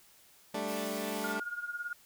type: chord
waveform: 15% pulse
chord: G suspended second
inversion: none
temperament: equal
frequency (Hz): 196 / 220 / 293.7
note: G3 / A3 / D4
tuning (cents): 0 / 0 / 0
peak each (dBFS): -33 / -31 / -33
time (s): 0.54-1.4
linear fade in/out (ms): 5
type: high-pass noise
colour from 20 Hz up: white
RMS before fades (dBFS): -46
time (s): 0.67-1.34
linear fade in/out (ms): 20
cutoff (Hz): 1100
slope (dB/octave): 12
type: tone with tremolo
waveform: sine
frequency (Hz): 1427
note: F6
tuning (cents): +37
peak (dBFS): -32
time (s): 1.24-1.93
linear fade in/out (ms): 2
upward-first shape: triangle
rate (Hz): 18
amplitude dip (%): 85
effects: white hiss -61 dBFS RMS until 2.05 s